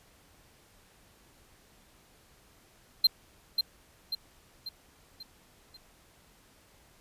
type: tone with echo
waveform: triangle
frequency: 4151 Hz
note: C8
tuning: 15 cents flat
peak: -16 dBFS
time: 3.04-3.07 s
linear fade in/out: 5 ms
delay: 540 ms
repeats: 5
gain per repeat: -6 dB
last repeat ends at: 5.77 s
effects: pink hiss -61 dBFS RMS until 7 s + resampled to 32000 Hz